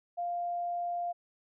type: tone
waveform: sine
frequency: 698.5 Hz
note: F5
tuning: in tune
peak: -31 dBFS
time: 0.17-1.13 s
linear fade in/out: 20 ms
effects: none